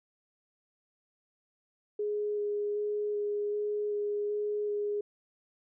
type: tone with vibrato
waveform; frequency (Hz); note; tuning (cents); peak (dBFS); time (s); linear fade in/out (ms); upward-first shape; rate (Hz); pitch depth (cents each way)
sine; 415.3; G#4; 0; -29; 1.99-5.01; 5; square; 1.3; 8
effects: none